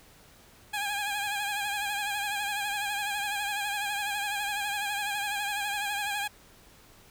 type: tone with vibrato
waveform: 15% pulse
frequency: 819 Hz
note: G#5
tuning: 24 cents flat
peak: -23 dBFS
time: 0.73-6.28 s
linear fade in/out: 10 ms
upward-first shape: sine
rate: 12 Hz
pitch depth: 52 cents each way
effects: pink hiss -56 dBFS RMS until 7.1 s